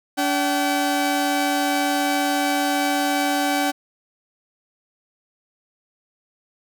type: tone pair together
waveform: sawtooth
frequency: 286.9 / 766 Hz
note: D4 / G5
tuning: -40 / -40 cents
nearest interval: octave + perfect fourth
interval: 1700 cents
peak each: -18 dBFS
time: 0.17-3.72 s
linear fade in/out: 20 ms
effects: none